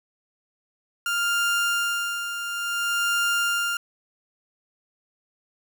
30% pulse tone with tremolo, 1399 Hz, F6, 3 cents sharp, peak -18 dBFS, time 1.06-3.77 s, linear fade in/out 2 ms, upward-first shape sine, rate 0.57 Hz, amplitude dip 60%, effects none

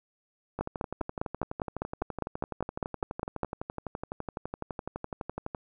two click trains, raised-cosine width 1 ms, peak -20 / -15 dBFS, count 60 / 15, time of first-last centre 0.59-5.548 / 0.61-3.433 s, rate 11.9 / 4.96 Hz, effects none

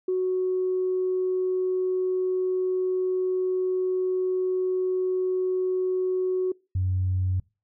sine tone pair in turn, 370 / 92.68 Hz, F#4 / F#2, 0 / +3 cents, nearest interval 2 octaves, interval 2397 cents, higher first, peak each -21 dBFS, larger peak neither, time 0.08-6.52 / 6.75-7.4 s, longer first, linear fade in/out 5 ms, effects noise-tail reverb RT60 0.3 s tail -25 dB re dry + tanh soft clip ceiling -17 dBFS

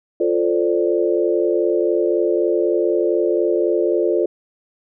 sine chord, D minor seventh, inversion first, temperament equal, 349.2 / 440 / 523.3 / 587.3 Hz, F4 / A4 / C5 / D5, 0 / 0 / 0 / 0 cents, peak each -18 / -20 / -23 / -23 dBFS, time 0.2-4.26 s, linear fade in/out 5 ms, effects none

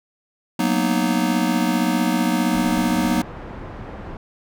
square chord, B major seventh, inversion second, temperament just, 185.21 / 231.5 / 246.9 / 308.7 Hz, F#3 / A#3 / B3 / D#4, +2 / -12 / 0 / -14 cents, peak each -24 dBFS, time 0.59-3.22 s, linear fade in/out 5 ms
pink low-pass noise, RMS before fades -34 dBFS, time 2.53-4.17 s, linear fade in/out 2 ms, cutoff 1300 Hz, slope 12 dB/octave
effects none

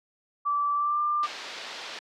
sine tone with pitch glide, 1161 to 1191.6 Hz, D6 to D6, -20 to +25 cents, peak -23 dBFS, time 0.45-1.27 s, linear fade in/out 20 ms, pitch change +45 cents, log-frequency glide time 0.74-1.01 s
white low-pass noise, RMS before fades -39 dBFS, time 1.23-1.99 s, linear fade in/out 2 ms, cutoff 4700 Hz, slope 24 dB/octave
effects high-pass 400 Hz 12 dB/octave

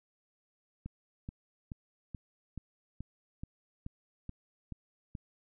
click train, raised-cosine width 5 ms, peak -28 dBFS, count 11, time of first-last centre 0.86-5.152 s, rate 2.33 Hz, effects none

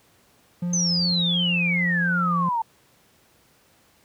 triangle tone with vibrato, 174.61 Hz, F3, in tune, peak -21 dBFS, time 0.62-2.49 s, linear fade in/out 5 ms, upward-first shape triangle, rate 2.7 Hz, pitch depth 18 cents each way
sine exponential sweep, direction down, 6300 to 884 Hz, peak -21 dBFS, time 0.73-2.62 s, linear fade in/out 5 ms
effects pink hiss -59 dBFS RMS until 4.04 s + high-pass 80 Hz 12 dB/octave

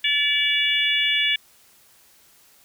harmonic tone with a mistuned harmonic, 573 Hz, D5, 43 cents flat, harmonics 3 / 4 / 5 / 6, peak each -27 / -23 / -23 / -23 dBFS, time 0.04-1.36 s, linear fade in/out 5 ms, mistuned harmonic 3, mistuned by +18 cents, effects white hiss -55 dBFS RMS until 2.64 s

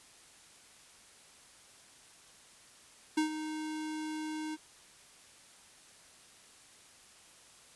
square tone with ADSR envelope, 310 Hz, D#4, 6 cents flat, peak -26 dBFS, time 3.17-4.57 s, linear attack 8 ms, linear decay 110 ms, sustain -11 dB, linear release 32 ms, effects white hiss -58 dBFS RMS until 7.75 s + resampled to 24000 Hz

